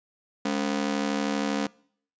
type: ring-modulated tone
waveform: sawtooth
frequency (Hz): 245.3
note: B3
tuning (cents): -12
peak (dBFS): -18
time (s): 0.45-1.67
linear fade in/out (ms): 5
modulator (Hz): 36.3
effects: noise-tail reverb RT60 0.6 s tail -24 dB re dry + resampled to 16000 Hz